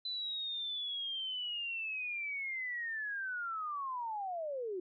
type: linear sweep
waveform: sine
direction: down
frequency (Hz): 4021 to 349.2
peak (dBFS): -36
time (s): 0.05-4.8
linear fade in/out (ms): 5
effects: none